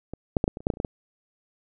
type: clicks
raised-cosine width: 2 ms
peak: -21 / -7 / -8 / -9 / -21 / -30 / -9 / -8 / -30 / -27 / -13 / -15 dBFS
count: 12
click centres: 0.136 / 0.368 / 0.441 / 0.479 / 0.571 / 0.605 / 0.669 / 0.702 / 0.738 / 0.771 / 0.801 / 0.848 s
effects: none